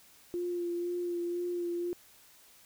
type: tone with vibrato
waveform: sine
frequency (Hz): 349.2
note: F4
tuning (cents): 0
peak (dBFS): -31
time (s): 0.34-1.93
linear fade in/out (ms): 0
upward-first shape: sine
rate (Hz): 2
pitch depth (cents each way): 19
effects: white hiss -59 dBFS RMS until 2.65 s